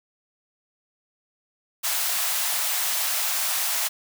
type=high-pass noise; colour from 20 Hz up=white; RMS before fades=-25 dBFS; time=1.83-3.89 s; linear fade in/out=20 ms; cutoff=610 Hz; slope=48 dB/octave; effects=none